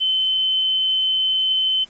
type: tone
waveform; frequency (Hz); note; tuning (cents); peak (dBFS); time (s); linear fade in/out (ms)
sine; 3062; G7; -41; -16; 0-1.85; 20
effects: pink hiss -52 dBFS RMS until 1.89 s + MP3 32 kbps